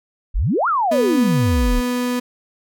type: exponential two-way sweep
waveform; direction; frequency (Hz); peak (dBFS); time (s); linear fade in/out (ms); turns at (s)
sine; up then down; 32.41 to 1435 to 32.41; -15; 0.34-1.81; 20; 0.68
type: tone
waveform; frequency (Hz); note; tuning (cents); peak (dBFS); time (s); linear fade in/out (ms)
35% pulse; 246.9; B3; 0; -17; 0.91-2.2; 10
effects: none